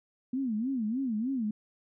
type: tone with vibrato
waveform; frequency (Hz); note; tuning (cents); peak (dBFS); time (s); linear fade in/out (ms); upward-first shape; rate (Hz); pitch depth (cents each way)
sine; 240; B3; -49; -28; 0.33-1.51; 5; sine; 3.3; 230
effects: none